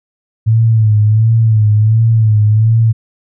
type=tone with vibrato; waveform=sine; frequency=109.7 Hz; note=A2; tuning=5 cents flat; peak=-6 dBFS; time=0.46-2.93 s; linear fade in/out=20 ms; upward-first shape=sine; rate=1.4 Hz; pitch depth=65 cents each way; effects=none